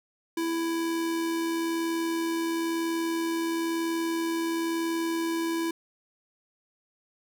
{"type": "tone with amplitude modulation", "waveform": "square", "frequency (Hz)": 331.3, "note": "E4", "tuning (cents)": 9, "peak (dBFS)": -26, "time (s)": [0.37, 5.71], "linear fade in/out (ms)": 5, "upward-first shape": "sine", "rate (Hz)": 81, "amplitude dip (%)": 25, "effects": []}